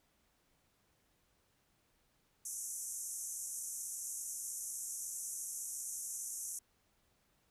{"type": "band-pass noise", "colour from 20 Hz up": "pink", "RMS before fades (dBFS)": -43, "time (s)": [2.45, 6.59], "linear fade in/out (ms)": 5, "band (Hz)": [5900, 12000], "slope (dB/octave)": 96, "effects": ["pink hiss -75 dBFS RMS until 7.5 s"]}